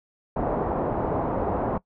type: low-pass noise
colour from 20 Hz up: white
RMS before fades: -26 dBFS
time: 0.36-1.78 s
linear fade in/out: 5 ms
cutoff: 860 Hz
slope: 24 dB/octave
effects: noise-tail reverb RT60 0.1 s tail -21 dB re dry